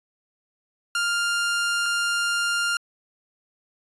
sawtooth tone pair in turn, 1400 / 1400 Hz, F6 / F6, +4 / +4 cents, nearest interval unison, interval 0 cents, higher neither, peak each -18 dBFS, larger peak neither, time 0.95-1.86 / 1.86-2.77 s, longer neither, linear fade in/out 2 ms, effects resampled to 24000 Hz

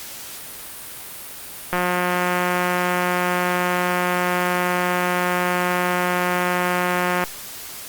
click train, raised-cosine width 0.5 ms, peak -6 dBFS, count 987, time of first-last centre 1.73-7.238 s, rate 179 Hz, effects white hiss -35 dBFS RMS until 7.88 s + Opus 48 kbps

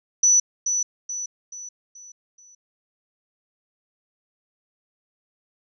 sine tone with echo, 5950 Hz, F#8, 9 cents sharp, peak -13 dBFS, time 0.23-0.4 s, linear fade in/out 5 ms, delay 430 ms, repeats 5, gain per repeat -7 dB, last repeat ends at 2.55 s, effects none

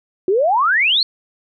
sine exponential sweep, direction up, 354.5 to 4435 Hz, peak -12 dBFS, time 0.28-1.03 s, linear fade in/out 2 ms, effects none

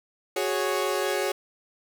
sawtooth chord, F# suspended second, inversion none, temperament equal, 370 / 415.3 / 554.4 Hz, F#4 / G#4 / C#5, 0 / 0 / 0 cents, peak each -25 dBFS, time 0.36-1.32 s, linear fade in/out 5 ms, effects none

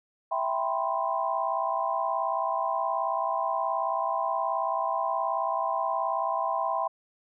sine chord, C major seventh, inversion first, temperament equal, 659.3 / 784 / 987.8 / 1046.5 Hz, E5 / G5 / B5 / C6, 0 / 0 / 0 / 0 cents, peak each -31 dBFS, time 0.31-6.88 s, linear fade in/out 10 ms, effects none

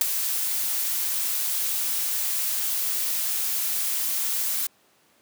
blue noise with ADSR envelope, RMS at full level -17 dBFS, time 0.01-4.67 s, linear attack 3 ms, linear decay 15 ms, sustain -9 dB, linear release 6 ms, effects pink hiss -61 dBFS RMS until 5.21 s + high-pass 200 Hz 12 dB/octave

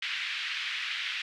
white band-pass noise, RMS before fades -34 dBFS, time 0.02-1.22 s, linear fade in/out 5 ms, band 1700 to 3300 Hz, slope 24 dB/octave, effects none

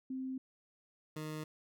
sine / 20% pulse tone pair in turn, 261.3 / 154.67 Hz, C4 / D#3, -2 / -10 cents, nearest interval major sixth, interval 908 cents, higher first, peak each -37 / -35 dBFS, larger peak second, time 0.1-0.38 / 1.16-1.44 s, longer neither, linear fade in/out 5 ms, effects none

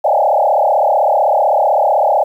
sine tone with frequency modulation, 709 Hz, F5, 26 cents sharp, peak -9 dBFS, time 0.04-2.24 s, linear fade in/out 10 ms, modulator 35.8 Hz, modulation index 4, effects 8-bit

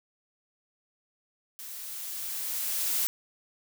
blue noise with level ramp, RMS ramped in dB -42 to -27 dBFS, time 1.59-3.07 s, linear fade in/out 0 ms, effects none

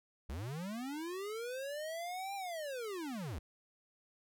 square linear two-way sweep, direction up then down, 58.27 to 804 to 58.27 Hz, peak -40 dBFS, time 0.29-3.39 s, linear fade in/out 5 ms, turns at 2.35 s, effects none

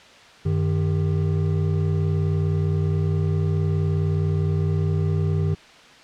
triangle tone cluster, 94.2 / 153.6 / 396.2 Hz, F#2 / D#3 / G4, +32 / -22 / +18 cents, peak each -20 / -20 / -29 dBFS, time 0.45-5.55 s, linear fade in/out 10 ms, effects white hiss -47 dBFS RMS until 6.03 s + low-pass 4000 Hz 12 dB/octave

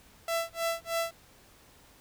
sawtooth tone with tremolo, 667 Hz, E5, 20 cents sharp, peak -23 dBFS, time 0.28-1.11 s, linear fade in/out 2 ms, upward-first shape sine, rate 3.2 Hz, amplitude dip 100%, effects pink hiss -58 dBFS RMS until 2 s

